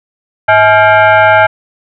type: tone with frequency modulation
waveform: sine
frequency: 104.6 Hz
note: G#2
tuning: 13 cents sharp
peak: -3 dBFS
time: 0.48-1.47 s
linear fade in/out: 10 ms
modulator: 747 Hz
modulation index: 2.2
effects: none